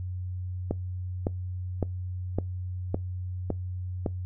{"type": "click train", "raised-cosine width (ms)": 2, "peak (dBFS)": -13, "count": 7, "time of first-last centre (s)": [0.71, 4.062], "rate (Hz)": 1.79, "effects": ["noise-tail reverb RT60 0.2 s tail -23 dB re dry", "added 91 Hz sine -31 dBFS peak until 4.25 s"]}